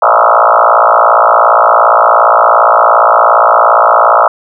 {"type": "tone with frequency modulation", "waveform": "sine", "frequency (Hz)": 967, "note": "B5", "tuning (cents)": -37, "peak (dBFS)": -3, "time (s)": [0.02, 4.28], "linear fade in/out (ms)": 5, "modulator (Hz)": 57.3, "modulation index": 6.9, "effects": []}